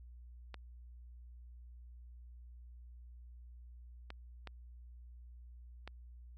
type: clicks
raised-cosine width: 0.3 ms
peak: -30 dBFS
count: 4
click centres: 0.543 / 4.104 / 4.473 / 5.876 s
effects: added 60 Hz sine -51 dBFS peak until 6.37 s